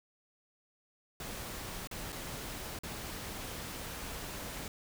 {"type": "noise with dropouts", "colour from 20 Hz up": "pink", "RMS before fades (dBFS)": -42, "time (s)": [1.2, 4.68], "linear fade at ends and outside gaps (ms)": 2, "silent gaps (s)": [[1.873, 1.912], [2.122, 2.126], [2.789, 2.834]], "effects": []}